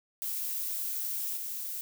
violet noise with level steps, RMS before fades -34 / -37 dBFS, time 0.22-1.81 s, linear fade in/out 0 ms, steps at 1.36 s, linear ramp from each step 10 ms, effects none

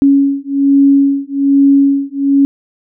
sine beating tone pair, 277.2 / 278.4 Hz, C#4 / C#4, 0 / +8 cents, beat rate 1.2 Hz, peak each -10 dBFS, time 0.02-2.45 s, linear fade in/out 0 ms, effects none

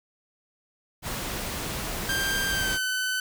pink noise, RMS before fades -32 dBFS, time 1.02-2.79 s, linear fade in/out 50 ms
sawtooth tone with pitch glide, 1585 to 1511.7 Hz, G6 to F#6, +19 to +37 cents, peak -22 dBFS, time 2.09-3.2 s, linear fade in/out 2 ms, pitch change -82 cents, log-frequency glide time 2.48-2.84 s
effects none

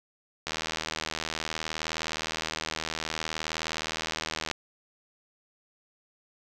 click train, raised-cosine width 0.2 ms, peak -13 dBFS, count 322, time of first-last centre 0.47-4.513 s, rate 79.4 Hz, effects none

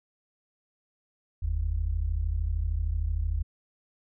sine tone pair together, 45.86 / 79 Hz, F#1 / D#2, -15 / +27 cents, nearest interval major sixth, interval 942 cents, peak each -28 dBFS, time 1.42-3.43 s, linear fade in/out 10 ms, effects none

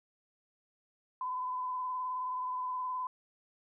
sine tone with vibrato, 1011 Hz, B5, 40 cents sharp, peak -33 dBFS, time 1.21-3.07 s, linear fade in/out 2 ms, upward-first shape triangle, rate 19 Hz, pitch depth 30 cents each way, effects none

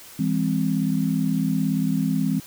sine chord, E augmented, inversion none, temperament equal with one note detuned, 164.81 / 202.8 / 261.6 Hz, E3 / G#3 / B#3, 0 / -41 / 0 cents, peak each -24 dBFS, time 0.19-2.4 s, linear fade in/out 5 ms, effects white hiss -44 dBFS RMS until 2.46 s

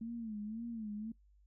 sine tone with vibrato, 221.2 Hz, A3, 9 cents sharp, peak -39 dBFS, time 0.01-1.12 s, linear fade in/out 5 ms, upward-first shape sine, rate 1.9 Hz, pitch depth 110 cents each way, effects noise-tail reverb RT60 0.1 s tail -21 dB re dry + added 50 Hz sine -63 dBFS peak until 1.46 s

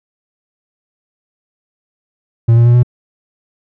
triangle tone with pitch steps, 115.6 / 117.82 / 120.09 / 122.4 Hz, A#2 / A#2 / B2 / B2, -14 / +19 / -48 / -15 cents, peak -3 dBFS, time 2.48-2.832 s, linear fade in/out 10 ms, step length 88 ms, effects none

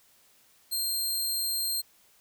15% pulse tone, 4186 Hz, C8, in tune, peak -21 dBFS, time 0.71-1.82 s, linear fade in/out 20 ms, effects white hiss -62 dBFS RMS until 2.2 s

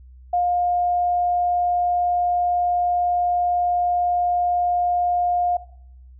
sine tone, 709 Hz, F5, 26 cents sharp, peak -17 dBFS, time 0.33-5.57 s, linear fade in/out 5 ms, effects noise-tail reverb RT60 0.6 s tail -17 dB re dry + added 63 Hz sine -42 dBFS peak until 6.19 s

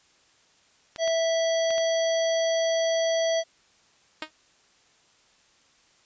clicks, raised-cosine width 0.2 ms, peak -20 dBFS, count 4, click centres 0.961 / 1.077 / 1.706 / 1.781 s
harmonic tone, 657 Hz, E5, 6 cents flat, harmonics 1 / 3 / 5 / 7 / 9, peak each -22 / -35 / -34 / -38 / -36 dBFS, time 0.98-3.44 s, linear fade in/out 50 ms
5% pulse tone with exponential decay, 311.1 Hz, D#4, in tune, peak -16 dBFS, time 4.22-4.31 s, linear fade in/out 2 ms, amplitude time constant 18 ms
effects white hiss -61 dBFS RMS until 6.05 s + resampled to 16000 Hz

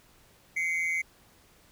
triangle tone pair together, 2077 / 2243 Hz, C7 / C#7, -13 / +20 cents, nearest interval minor second, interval 133 cents, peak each -27 / -29 dBFS, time 0.56-1.02 s, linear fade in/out 10 ms, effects pink hiss -60 dBFS RMS until 1.71 s

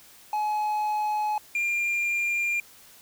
triangle tone pair in turn, 847 / 2396 Hz, G#5 / D7, +34 / +34 cents, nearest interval octave + tritone, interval 1800 cents, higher second, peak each -22 dBFS, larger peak neither, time 0.33-1.38 / 1.55-2.6 s, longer neither, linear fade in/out 2 ms, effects white hiss -52 dBFS RMS until 3.01 s

